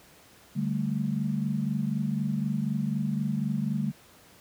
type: chord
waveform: sine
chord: D suspended fourth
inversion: none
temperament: equal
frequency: 146.83 / 196 / 220 Hz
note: D3 / G3 / A3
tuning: 0 / 0 / 0 cents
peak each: -30 dBFS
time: 0.55-3.92 s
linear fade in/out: 20 ms
effects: pink hiss -55 dBFS RMS until 4.4 s + high-pass 80 Hz 12 dB/octave